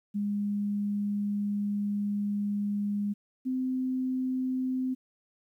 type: tone pair in turn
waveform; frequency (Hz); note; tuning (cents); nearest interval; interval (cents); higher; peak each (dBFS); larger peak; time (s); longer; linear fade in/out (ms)
sine; 204.5 / 257.7; G#3 / C4; -26 / -26; major third; 400; second; -27; neither; 0.14-3.14 / 3.45-4.95; first; 20
effects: 11-bit